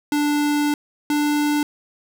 square tone pair in turn, 293.7 / 295 Hz, D4 / D4, 0 / +8 cents, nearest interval unison, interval 8 cents, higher second, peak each -18 dBFS, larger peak neither, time 0.12-0.74 / 1.1-1.63 s, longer first, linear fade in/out 2 ms, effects none

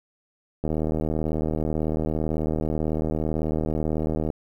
click train, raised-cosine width 2 ms, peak -13 dBFS, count 287, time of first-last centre 0.64-4.302 s, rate 78.1 Hz, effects 9-bit

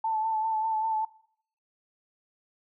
sine tone with vibrato, 880 Hz, A5, in tune, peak -25 dBFS, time 0.04-1.05 s, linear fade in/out 5 ms, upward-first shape sine, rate 5.1 Hz, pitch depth 30 cents each way, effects noise-tail reverb RT60 0.6 s tail -20 dB re dry

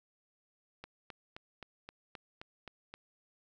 click train, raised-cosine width 0.3 ms, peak -29 dBFS, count 9, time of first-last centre 0.84-2.94 s, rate 3.81 Hz, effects none

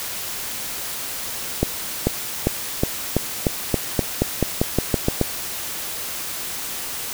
accelerating click train, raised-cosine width 2 ms, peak -3 dBFS, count 15, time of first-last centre 1.63-5.213 s, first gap 440 ms, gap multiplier 0.91, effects white hiss -29 dBFS RMS until 7.13 s

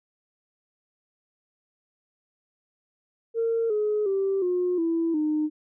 sine tone with pitch steps, 457.7 / 422.1 / 389.4 / 359.1 / 331.2 / 305.5 Hz, A#4 / G#4 / G4 / F4 / E4 / D#4, -32 / +28 / -12 / +48 / +8 / -32 cents, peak -21 dBFS, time 3.34-5.5 s, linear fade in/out 50 ms, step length 360 ms, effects tanh soft clip ceiling -17 dBFS

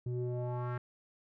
square tone with low-pass filter sweep, 122.9 Hz, B2, 8 cents flat, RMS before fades -36 dBFS, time 0.06-0.78 s, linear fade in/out 5 ms, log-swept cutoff 260 to 1600 Hz, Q 2.7, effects none

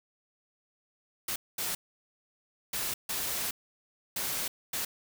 white noise bursts at uneven times, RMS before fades -33 dBFS, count 6, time 1.28-1.36 / 1.58-1.75 / 2.73-2.94 / 3.09-3.51 / 4.16-4.48 / 4.73-4.85 s, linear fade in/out 5 ms, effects none

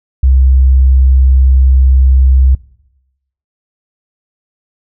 sine tone, 65.41 Hz, C2, in tune, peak -4 dBFS, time 0.23-2.55 s, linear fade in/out 5 ms, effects noise-tail reverb RT60 0.9 s tail -21 dB re dry

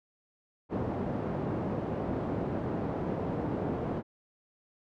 pink band-pass noise, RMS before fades -33 dBFS, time 0.69-4.03 s, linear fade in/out 50 ms, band 120 to 630 Hz, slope 12 dB/octave, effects none

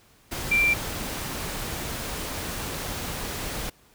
sine tone in noise, 2359 Hz, D7, 7 cents sharp, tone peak -18 dBFS, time 0.51-0.74 s, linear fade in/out 10 ms, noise pink, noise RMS -32 dBFS, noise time 0.31-3.7 s, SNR +11 dB, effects pink hiss -58 dBFS RMS until 3.94 s

